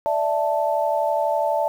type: chord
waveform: sine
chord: D suspended second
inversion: none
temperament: equal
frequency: 587.3 / 659.3 / 880 Hz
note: D5 / E5 / A5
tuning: 0 / 0 / 0 cents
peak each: -23 dBFS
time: 0.06-1.68 s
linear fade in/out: 0 ms
effects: 8-bit